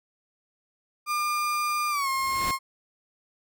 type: tone with pitch glide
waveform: 35% pulse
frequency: 1202 to 1070.9 Hz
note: D6 to C6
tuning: +40 to +40 cents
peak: -23 dBFS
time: 1.06-2.59 s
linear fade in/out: 50 ms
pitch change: -200 cents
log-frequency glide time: 1.9-2.09 s
type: noise with exponential growth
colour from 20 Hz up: pink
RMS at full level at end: -31 dBFS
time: 1.95-2.51 s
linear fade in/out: 2 ms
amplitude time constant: 120 ms
effects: none